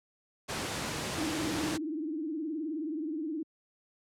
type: noise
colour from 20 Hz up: pink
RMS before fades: -34 dBFS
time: 0.48-1.78 s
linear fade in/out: 20 ms
type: tone with vibrato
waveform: sine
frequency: 311.1 Hz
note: D#4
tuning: in tune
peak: -32 dBFS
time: 1.18-3.43 s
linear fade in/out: 5 ms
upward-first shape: triangle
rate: 19 Hz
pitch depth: 150 cents each way
effects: high-pass 100 Hz 12 dB/octave + low-pass 9000 Hz 12 dB/octave